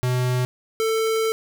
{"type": "tone pair in turn", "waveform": "square", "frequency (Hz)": [125.7, 444.5], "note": ["B2", "A4"], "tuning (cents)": [31, 18], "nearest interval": "octave + minor seventh", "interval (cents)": 2187, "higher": "second", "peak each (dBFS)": -20, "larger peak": "neither", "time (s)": [[0.03, 0.45], [0.8, 1.32]], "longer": "second", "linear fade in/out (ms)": 0, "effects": []}